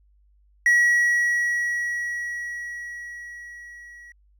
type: tone with level ramp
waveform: triangle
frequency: 1920 Hz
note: B6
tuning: 49 cents flat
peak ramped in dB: -12 to -41 dBFS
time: 0.66-4.12 s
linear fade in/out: 2 ms
effects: added 50 Hz sine -56 dBFS peak until 4.39 s